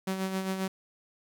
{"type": "tone with tremolo", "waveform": "sawtooth", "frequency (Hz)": 190, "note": "F#3", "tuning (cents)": 46, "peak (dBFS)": -24, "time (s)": [0.07, 0.68], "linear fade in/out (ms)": 5, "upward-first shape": "sine", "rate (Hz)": 7.5, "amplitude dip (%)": 50, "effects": ["11-bit"]}